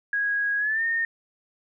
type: tone with pitch glide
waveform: sine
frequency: 1651 to 1831.9 Hz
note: G#6 to A#6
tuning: -11 to -31 cents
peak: -22 dBFS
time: 0.13-1.05 s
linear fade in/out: 2 ms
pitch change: +180 cents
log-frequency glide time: 0.58-0.84 s
effects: none